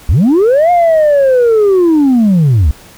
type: linear two-way sweep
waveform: sine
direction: up then down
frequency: 55 to 716 to 63 Hz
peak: -3 dBFS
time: 0.09-2.71 s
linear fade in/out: 0 ms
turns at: 0.71 s
effects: tanh soft clip ceiling -4 dBFS + pink hiss -38 dBFS RMS until 2.97 s